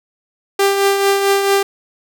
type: tone with tremolo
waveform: sawtooth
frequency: 395.9 Hz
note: G4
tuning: 17 cents sharp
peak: -6 dBFS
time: 0.59-1.63 s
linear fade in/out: 5 ms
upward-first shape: triangle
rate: 4.5 Hz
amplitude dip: 50%
effects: none